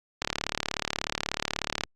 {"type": "click train", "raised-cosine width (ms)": 0.2, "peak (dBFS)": -9, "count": 60, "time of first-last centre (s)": [0.22, 1.836], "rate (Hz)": 36.5, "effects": ["Opus 48 kbps"]}